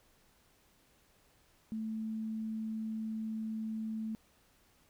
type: tone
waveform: sine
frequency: 220 Hz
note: A3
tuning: in tune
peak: -35 dBFS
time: 1.72-4.15 s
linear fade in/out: 0 ms
effects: pink hiss -68 dBFS RMS until 4.89 s